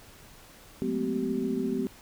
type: tone cluster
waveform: sine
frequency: 181.9 / 213.8 / 228.1 / 254.6 / 384.8 Hz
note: F#3 / A3 / A#3 / C4 / G4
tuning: -29 / -49 / -37 / -47 / -32 cents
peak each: -37 / -34 / -36 / -30 / -32 dBFS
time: 0.82-1.87 s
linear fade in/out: 0 ms
effects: pink hiss -52 dBFS RMS until 2.01 s